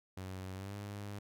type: tone with pitch glide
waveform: sawtooth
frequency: 93.9 to 101.81 Hz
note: F#2 to G#2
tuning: +26 to -34 cents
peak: -38 dBFS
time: 0.17-1.19 s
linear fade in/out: 5 ms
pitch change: +140 cents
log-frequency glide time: 0.54-0.75 s
effects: none